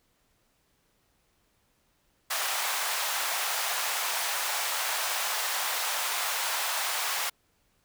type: high-pass noise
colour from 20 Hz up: pink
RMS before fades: -30 dBFS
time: 2.3-7.3 s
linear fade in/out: 10 ms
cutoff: 720 Hz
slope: 24 dB/octave
effects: pink hiss -70 dBFS RMS until 7.84 s